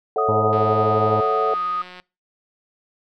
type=chord; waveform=sine; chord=F# minor seventh; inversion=first; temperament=equal; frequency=440 / 554.4 / 659.3 / 740 Hz; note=A4 / C#5 / E5 / F#5; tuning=0 / 0 / 0 / 0 cents; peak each=-21 / -27 / -27 / -24 dBFS; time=0.16-1.54 s; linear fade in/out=2 ms
type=tone; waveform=sine; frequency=1244.5 Hz; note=D#6; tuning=in tune; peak=-21 dBFS; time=0.18-1.82 s; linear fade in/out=5 ms
type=harmonic tone; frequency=107 Hz; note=A2; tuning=48 cents flat; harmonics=1 / 2 / 3 / 4 / 5 / 6 / 7 / 8 / 9; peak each=-24 / -29 / -32 / -28 / -29 / -34 / -32 / -33 / -35 dBFS; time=0.28-1.21 s; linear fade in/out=10 ms
type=click train; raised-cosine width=0.3 ms; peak=-24 dBFS; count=267; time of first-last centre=0.53-2 s; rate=181 Hz
effects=noise-tail reverb RT60 0.3 s tail -24 dB re dry